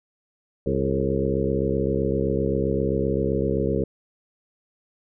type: harmonic tone with a mistuned harmonic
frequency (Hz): 67.7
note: C#2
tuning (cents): -40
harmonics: 1 / 2 / 3 / 4 / 5 / 6 / 7 / 8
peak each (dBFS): -30 / -28 / -28 / -32 / -29 / -27 / -28 / -31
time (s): 0.66-3.84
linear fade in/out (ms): 5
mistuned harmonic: 7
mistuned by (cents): -43
effects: none